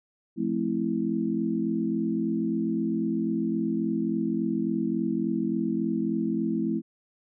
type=chord; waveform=sine; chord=F major seventh; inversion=none; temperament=equal with one note detuned; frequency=174.61 / 218 / 261.6 / 329.6 Hz; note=F3 / A3 / C4 / E4; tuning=0 / -16 / 0 / 0 cents; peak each=-33 / -28 / -31 / -29 dBFS; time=0.36-6.82 s; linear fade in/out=50 ms; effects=none